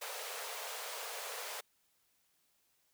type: high-pass noise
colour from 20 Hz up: pink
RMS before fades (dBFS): -43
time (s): 0.01-1.61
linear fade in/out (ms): 10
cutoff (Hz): 430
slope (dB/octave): 96
effects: white hiss -75 dBFS RMS until 2.93 s